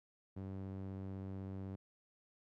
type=tone with band-pass filter; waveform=sawtooth; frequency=96 Hz; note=G2; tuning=36 cents flat; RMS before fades=-45 dBFS; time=0.36-1.76 s; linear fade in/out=10 ms; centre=200 Hz; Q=0.69; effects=none